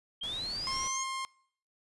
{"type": "linear sweep", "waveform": "sine", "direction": "up", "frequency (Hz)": [3134, 6645], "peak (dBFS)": -34, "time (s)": [0.21, 1.04], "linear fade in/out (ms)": 10}
{"type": "noise", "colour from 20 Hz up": "pink", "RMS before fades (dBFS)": -46, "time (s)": [0.23, 0.88], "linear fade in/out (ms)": 5}
{"type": "tone", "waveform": "sawtooth", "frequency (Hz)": 1061, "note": "C6", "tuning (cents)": 24, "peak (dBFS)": -30, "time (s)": [0.67, 1.25], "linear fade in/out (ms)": 0}
{"effects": ["noise-tail reverb RT60 0.6 s tail -24 dB re dry", "resampled to 24000 Hz"]}